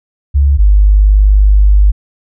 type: tone pair in turn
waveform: sine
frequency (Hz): 70.1 / 50.42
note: C#2 / G1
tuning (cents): +20 / +49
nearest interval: tritone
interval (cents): 571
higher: first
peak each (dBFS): -5 / -3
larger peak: second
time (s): 0.34-0.58 / 0.58-1.92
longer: second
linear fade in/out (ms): 20
effects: none